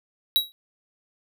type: tone with exponential decay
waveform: square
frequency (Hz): 3863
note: B7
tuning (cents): -39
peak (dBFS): -14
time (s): 0.36-0.52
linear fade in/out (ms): 0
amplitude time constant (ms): 33
effects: none